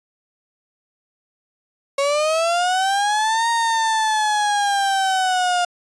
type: linear two-way sweep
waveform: 35% pulse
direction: up then down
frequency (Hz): 549 to 932.3 to 705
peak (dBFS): -15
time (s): 1.98-5.65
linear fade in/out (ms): 5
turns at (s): 3.49
effects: resampled to 22050 Hz